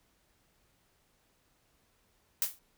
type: noise with exponential decay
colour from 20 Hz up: blue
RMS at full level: -26 dBFS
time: 2.42-2.59 s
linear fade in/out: 1 ms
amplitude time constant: 36 ms
effects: pink hiss -71 dBFS RMS until 2.77 s